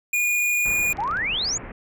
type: tone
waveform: square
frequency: 2439 Hz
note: D#7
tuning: 35 cents flat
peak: -20 dBFS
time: 0.13-0.93 s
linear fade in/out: 5 ms
type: low-pass noise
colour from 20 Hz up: pink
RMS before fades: -37 dBFS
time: 0.65-1.72 s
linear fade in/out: 5 ms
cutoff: 2400 Hz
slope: 48 dB/octave
type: clicks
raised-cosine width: 0.2 ms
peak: -26 dBFS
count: 9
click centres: 0.931 / 0.971 / 1.005 / 1.038 / 1.077 / 1.112 / 1.171 / 1.448 / 1.489 s
type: exponential sweep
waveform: sine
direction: up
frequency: 764 to 7190 Hz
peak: -22 dBFS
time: 0.98-1.58 s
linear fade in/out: 10 ms
effects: none